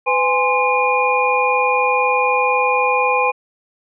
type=tone cluster; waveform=sine; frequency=504 / 826 / 1044 / 2432 Hz; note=B4 / G#5 / C6 / D#7; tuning=+35 / -10 / -4 / -40 cents; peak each=-19 dBFS; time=0.06-3.32 s; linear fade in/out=20 ms; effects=none